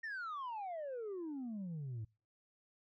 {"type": "exponential sweep", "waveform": "sine", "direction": "down", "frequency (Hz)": [1864.7, 104.3], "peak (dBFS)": -38, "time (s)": [0.03, 2.05], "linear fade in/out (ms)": 10, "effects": ["noise-tail reverb RT60 0.3 s tail -24 dB re dry", "tanh soft clip ceiling -39 dBFS"]}